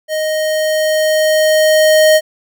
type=tone with level ramp; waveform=square; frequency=622.3 Hz; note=D#5; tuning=in tune; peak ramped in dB=-16 to -6 dBFS; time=0.08-2.21 s; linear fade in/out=50 ms; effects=none

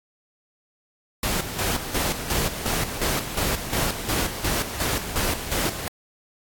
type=noise with tremolo; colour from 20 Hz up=pink; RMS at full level=-24 dBFS; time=1.23-5.88 s; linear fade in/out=2 ms; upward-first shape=square; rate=2.8 Hz; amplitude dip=60%; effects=AAC 64 kbps

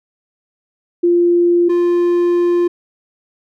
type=tone pair in turn; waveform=sine / triangle; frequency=347.4 / 349.2 Hz; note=F4 / F4; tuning=-9 / 0 cents; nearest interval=unison; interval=9 cents; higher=second; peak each=-9 dBFS; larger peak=neither; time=1.03-1.69 / 1.69-2.68 s; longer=second; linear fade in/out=10 ms; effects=none

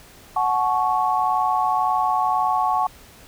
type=chord; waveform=sine; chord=F# minor; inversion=none; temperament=equal with one note detuned; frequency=740 / 861.9 / 1108.7 Hz; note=F#5 / A5 / C#6; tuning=0 / -36 / 0 cents; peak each=-22 dBFS; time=0.36-2.87 s; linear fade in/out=5 ms; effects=pink hiss -47 dBFS RMS until 3.27 s

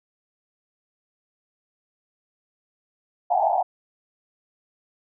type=band-pass noise; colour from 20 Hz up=white; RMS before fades=-21 dBFS; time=3.3-3.63 s; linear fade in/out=10 ms; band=660 to 860 Hz; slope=96 dB/octave; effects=none

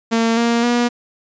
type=tone with pitch steps; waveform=sawtooth; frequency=228.1 / 234.2 / 240.5 Hz; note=A#3 / A#3 / B3; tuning=-37 / +8 / -46 cents; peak=-10 dBFS; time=0.11-0.89 s; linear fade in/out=20 ms; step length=260 ms; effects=resampled to 16000 Hz

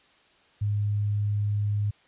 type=tone; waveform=sine; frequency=103.4 Hz; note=G#2; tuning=7 cents flat; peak=-23 dBFS; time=0.61-1.91 s; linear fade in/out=10 ms; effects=white hiss -60 dBFS RMS until 2.07 s + resampled to 8000 Hz

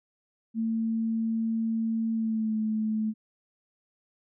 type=tone with pitch glide; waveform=sine; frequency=225.1 to 217.3 Hz; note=A3 to A3; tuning=+40 to -21 cents; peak=-25 dBFS; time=0.54-3.14 s; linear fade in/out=50 ms; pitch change=-61 cents; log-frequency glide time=2.13-2.56 s; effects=none

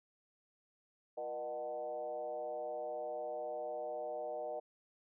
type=tone with frequency modulation; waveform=sine; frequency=612 Hz; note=D#5; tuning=29 cents flat; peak=-38 dBFS; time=1.17-4.6 s; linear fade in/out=10 ms; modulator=134 Hz; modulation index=1.1; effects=none

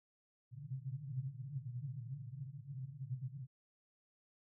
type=band-pass noise; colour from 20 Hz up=white; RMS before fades=-45 dBFS; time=0.51-3.47 s; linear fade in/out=50 ms; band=120 to 140 Hz; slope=96 dB/octave; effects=none

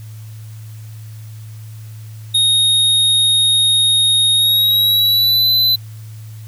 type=tone with pitch glide; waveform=square; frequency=3729 to 4020 Hz; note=A#7 to B7; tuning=0 to +30 cents; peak=-11 dBFS; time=2.34-5.76 s; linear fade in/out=10 ms; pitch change=+130 cents; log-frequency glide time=4.34-5.49 s; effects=added 109 Hz sine -30 dBFS peak until 6.47 s + white hiss -47 dBFS RMS until 6.47 s

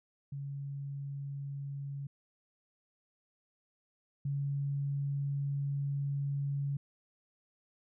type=tone pair in turn; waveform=sine; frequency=140 / 140.62 Hz; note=C#3 / C#3; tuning=+18 / +25 cents; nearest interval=unison; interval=7 cents; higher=second; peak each=-37 / -31 dBFS; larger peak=second; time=0.32-2.07 / 4.25-6.77 s; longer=second; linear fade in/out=5 ms; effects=none

